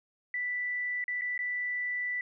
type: tone with dropouts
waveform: sine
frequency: 1975.5 Hz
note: B6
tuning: in tune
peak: -30 dBFS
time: 0.34-2.21 s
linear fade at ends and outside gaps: 2 ms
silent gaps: 1.041-1.08 / 1.212-1.218 / 1.378-1.39 s
effects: none